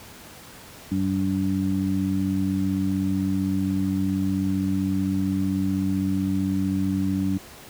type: harmonic tone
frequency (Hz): 95.7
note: G2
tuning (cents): -41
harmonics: 1 / 2 / 3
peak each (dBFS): -28 / -24 / -25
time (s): 0.91-7.38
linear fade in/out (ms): 10
effects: pink hiss -44 dBFS RMS until 7.69 s + high-pass 60 Hz 12 dB/octave